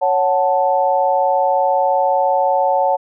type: chord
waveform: sine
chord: F# minor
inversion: second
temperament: equal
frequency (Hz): 554.4 / 740 / 880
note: C#5 / F#5 / A5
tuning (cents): 0 / 0 / 0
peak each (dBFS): -17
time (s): 0.01-2.97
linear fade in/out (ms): 20
effects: none